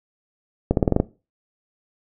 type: accelerating click train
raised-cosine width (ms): 2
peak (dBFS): -3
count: 7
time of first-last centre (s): 0.71-1.001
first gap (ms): 62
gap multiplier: 0.9
effects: noise-tail reverb RT60 0.3 s tail -19 dB re dry